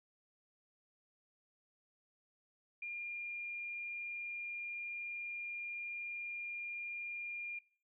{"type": "tone", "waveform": "sine", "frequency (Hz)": 2407, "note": "D7", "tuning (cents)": 42, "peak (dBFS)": -40, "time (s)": [2.82, 7.59], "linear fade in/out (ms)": 5, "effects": ["noise-tail reverb RT60 0.4 s tail -19 dB re dry"]}